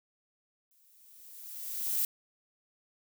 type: noise with exponential growth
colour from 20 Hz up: violet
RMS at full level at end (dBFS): -28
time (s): 0.71-2.05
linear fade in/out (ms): 1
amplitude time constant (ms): 290
effects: none